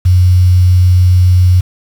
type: tone with quantisation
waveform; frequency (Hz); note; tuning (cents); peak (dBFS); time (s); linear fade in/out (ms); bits
sine; 90.7; F#2; -34; -4; 0.05-1.61; 10; 5
effects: none